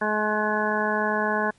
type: harmonic tone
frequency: 212.6 Hz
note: G#3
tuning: 41 cents sharp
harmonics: 1 / 2 / 3 / 4 / 5 / 7 / 8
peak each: -29 / -29 / -29 / -29 / -29 / -29 / -29 dBFS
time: 0.01-1.51 s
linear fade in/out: 10 ms
effects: pink hiss -60 dBFS RMS until 1.58 s + MP3 48 kbps